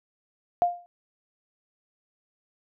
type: tone with exponential decay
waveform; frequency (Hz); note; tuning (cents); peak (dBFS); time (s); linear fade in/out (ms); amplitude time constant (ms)
sine; 702; F5; +9; -15; 0.62-0.86; 0; 52
effects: none